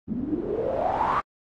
white noise with low-pass filter sweep, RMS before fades -26 dBFS, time 0.07-1.21 s, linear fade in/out 20 ms, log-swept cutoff 210 to 1200 Hz, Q 8.9, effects AAC 32 kbps

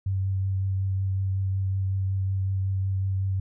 sine tone with vibrato, 96 Hz, G2, 36 cents flat, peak -23 dBFS, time 0.06-3.4 s, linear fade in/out 5 ms, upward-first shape triangle, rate 5.4 Hz, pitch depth 16 cents each way, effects none

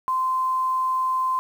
sine tone with quantisation, 1036 Hz, C6, 17 cents flat, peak -20 dBFS, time 0.08-1.39 s, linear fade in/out 0 ms, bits 8, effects none

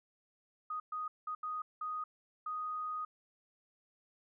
sine tone bursts at uneven times, 1244.5 Hz, D#6, in tune, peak -36 dBFS, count 6, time 0.7-0.8 / 0.92-1.08 / 1.27-1.35 / 1.43-1.62 / 1.81-2.04 / 2.46-3.05 s, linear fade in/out 5 ms, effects none

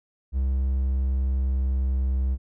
triangle tone with pitch glide, 66 to 65.36 Hz, C2 to C2, +16 to -1 cents, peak -19 dBFS, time 0.32-2.38 s, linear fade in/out 50 ms, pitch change -17 cents, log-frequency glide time 0.6-2.09 s, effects none

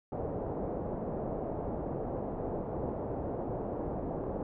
white low-pass noise, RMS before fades -36 dBFS, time 0.12-4.43 s, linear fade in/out 2 ms, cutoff 670 Hz, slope 24 dB/octave, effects none

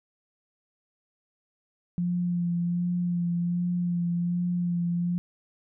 sine tone with vibrato, 174.61 Hz, F3, in tune, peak -24 dBFS, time 1.98-5.18 s, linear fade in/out 0 ms, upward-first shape sine, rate 1.3 Hz, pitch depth 21 cents each way, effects none

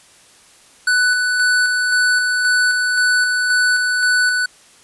square tone with tremolo, 1490 Hz, F#6, 12 cents sharp, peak -13 dBFS, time 0.87-4.46 s, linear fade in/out 5 ms, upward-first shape square, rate 1.9 Hz, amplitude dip 30%, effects white hiss -48 dBFS RMS until 4.83 s + resampled to 24000 Hz

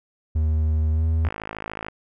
triangle tone with pitch glide, 78 to 80.42 Hz, D#2 to E2, +5 to -42 cents, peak -16 dBFS, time 0.35-1.29 s, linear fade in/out 10 ms, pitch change +53 cents, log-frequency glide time 0.92-1.04 s
click train, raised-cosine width 0.5 ms, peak -16 dBFS, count 35, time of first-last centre 1.25-1.884 s, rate 53.6 Hz
effects none

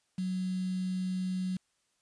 sine tone with quantisation, 185 Hz, F#3, in tune, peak -30 dBFS, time 0.18-1.57 s, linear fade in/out 5 ms, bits 8, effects white hiss -75 dBFS RMS until 2.01 s + resampled to 22050 Hz

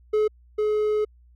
triangle tone pair in turn, 427.2 / 424.7 Hz, G#4 / G#4, +49 / +39 cents, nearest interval unison, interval 10 cents, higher first, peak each -16 / -18 dBFS, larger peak first, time 0.13-0.28 / 0.58-1.05 s, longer second, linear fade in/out 10 ms, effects added 60 Hz sine -51 dBFS peak until 1.35 s

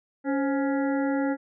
harmonic tone with a mistuned harmonic, 279 Hz, C#4, 11 cents sharp, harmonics 1 / 2 / 3 / 5 / 6 / 7, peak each -24 / -30 / -34 / -38 / -40 / -41 dBFS, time 0.24-1.37 s, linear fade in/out 50 ms, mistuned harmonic 2, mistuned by -84 cents, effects none

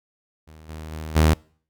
sawtooth tone with level steps, 78.3 Hz, D#2, 11 cents sharp, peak -40 / -30 / -27 / -10 dBFS, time 0.47-1.34 s, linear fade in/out 10 ms, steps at 0.68 / 0.91 / 1.15 s, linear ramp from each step 20 ms, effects noise-tail reverb RT60 0.5 s tail -26 dB re dry

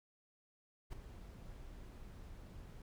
brown noise with ADSR envelope, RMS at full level -41 dBFS, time 0.9-2.82 s, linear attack 29 ms, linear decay 6 ms, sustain -11 dB, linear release 3 ms, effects none

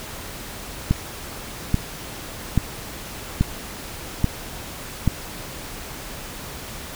click train, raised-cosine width 5 ms, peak -4 dBFS, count 6, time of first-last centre 0.91-5.077 s, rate 1.2 Hz, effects pink hiss -35 dBFS RMS until 6.95 s

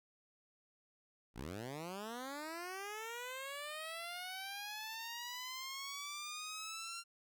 10% pulse linear sweep, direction up, 50.2 to 1384 Hz, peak -35 dBFS, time 1.34-7.04 s, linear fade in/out 50 ms, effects none

